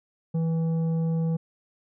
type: tone with tanh clipping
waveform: triangle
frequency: 163.5 Hz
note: E3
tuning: 14 cents flat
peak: -24 dBFS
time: 0.34-1.37 s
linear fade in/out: 10 ms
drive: 12 dB
effects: none